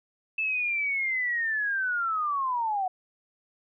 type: linear sweep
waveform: sine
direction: down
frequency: 2638 to 728 Hz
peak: -25 dBFS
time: 0.38-2.88 s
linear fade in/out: 5 ms
effects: none